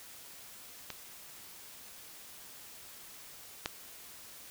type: clicks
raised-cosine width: 0.2 ms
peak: -22 / -15 dBFS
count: 2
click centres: 0.903 / 3.659 s
effects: white hiss -51 dBFS RMS until 4.5 s